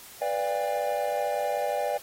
triangle chord, G dominant seventh, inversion first, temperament equal with one note detuned, 493.9 / 587.3 / 698.5 / 803.7 Hz, B4 / D5 / F5 / G5, 0 / 0 / 0 / +43 cents, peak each -31 / -27 / -32 / -29 dBFS, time 0.21-1.98 s, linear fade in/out 10 ms, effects white hiss -47 dBFS RMS until 2.02 s + AAC 48 kbps

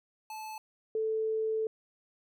square / sine tone pair in turn, 869 / 439.8 Hz, A5 / A4, -22 / -1 cents, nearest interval octave, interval 1179 cents, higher first, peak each -40 / -28 dBFS, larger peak second, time 0.3-0.58 / 0.95-1.67 s, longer second, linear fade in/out 2 ms, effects none

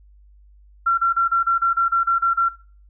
sine tone bursts, 1364 Hz, F6, 41 cents flat, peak -14 dBFS, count 11, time 0.86-2.49 s, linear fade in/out 10 ms, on 120 ms, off 31 ms, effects noise-tail reverb RT60 0.4 s tail -20 dB re dry + added 50 Hz sine -47 dBFS peak until 2.89 s

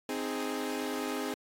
sawtooth chord, Ab major, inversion first, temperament equal, 261.6 / 311.1 / 415.3 Hz, C4 / Eb4 / Ab4, 0 / 0 / 0 cents, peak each -32 / -34 / -33 dBFS, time 0.09-1.34 s, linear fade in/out 2 ms, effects AAC 64 kbps

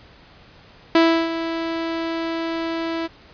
sawtooth tone with ADSR envelope, 329.6 Hz, E4, in tune, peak -7 dBFS, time 0.95-3.08 s, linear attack 3 ms, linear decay 330 ms, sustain -12 dB, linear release 25 ms, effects pink hiss -48 dBFS RMS until 3.33 s + resampled to 11025 Hz

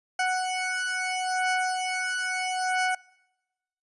20% pulse beating tone pair, 740 / 740.76 Hz, F#5 / F#5, 0 / +2 cents, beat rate 0.76 Hz, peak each -24 dBFS, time 0.19-2.95 s, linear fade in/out 5 ms, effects noise-tail reverb RT60 1.0 s tail -24 dB re dry + resampled to 24000 Hz

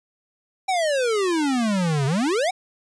square exponential two-way sweep, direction down then up, 786 to 131.4 to 786 Hz, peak -20 dBFS, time 0.68-2.51 s, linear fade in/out 10 ms, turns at 2.06 s, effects resampled to 22050 Hz

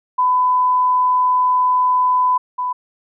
sine tone pair in turn, 1003 / 997.6 Hz, B5 / B5, +26 / +17 cents, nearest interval unison, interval 9 cents, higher first, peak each -12 / -18 dBFS, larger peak first, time 0.18-2.38 / 2.58-2.73 s, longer first, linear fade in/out 10 ms, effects none

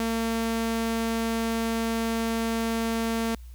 sawtooth tone, 227.3 Hz, A#3, 43 cents flat, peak -21 dBFS, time 0-3.35 s, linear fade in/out 2 ms, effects added 60 Hz sine -40 dBFS peak until 3.54 s + white hiss -60 dBFS RMS until 3.54 s

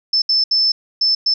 sine tone bursts at uneven times, 5274 Hz, E8, in tune, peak -12 dBFS, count 5, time 0.13-0.22 / 0.29-0.44 / 0.51-0.72 / 1.01-1.15 / 1.26-1.34 s, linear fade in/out 5 ms, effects none

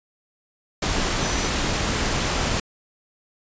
sine tone in noise, 5980 Hz, F#8, 17 cents sharp, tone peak -33 dBFS, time 1.21-1.48 s, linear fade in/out 5 ms, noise pink, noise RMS -23 dBFS, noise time 0.82-2.6 s, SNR -13 dB, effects resampled to 16000 Hz

